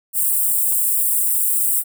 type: high-pass noise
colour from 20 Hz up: white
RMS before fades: -18 dBFS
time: 0.13-1.84 s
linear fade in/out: 50 ms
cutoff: 7800 Hz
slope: 96 dB/octave
effects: none